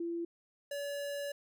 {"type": "tone pair in turn", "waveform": ["sine", "square"], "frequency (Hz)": [339.1, 570.3], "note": ["E4", "C#5"], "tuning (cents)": [49, 49], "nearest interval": "major sixth", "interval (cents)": 900, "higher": "second", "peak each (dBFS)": [-34, -37], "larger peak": "first", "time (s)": [[0, 0.25], [0.71, 1.32]], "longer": "second", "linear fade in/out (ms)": 5, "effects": []}